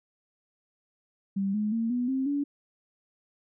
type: tone with pitch steps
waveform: sine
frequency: 196 / 211.3 / 227.8 / 245.5 / 264.7 / 285.3 Hz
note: G3 / G#3 / A#3 / B3 / C4 / C#4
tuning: 0 / +30 / -40 / -10 / +20 / +50 cents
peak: -25 dBFS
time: 1.36-2.44 s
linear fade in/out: 10 ms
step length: 180 ms
effects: none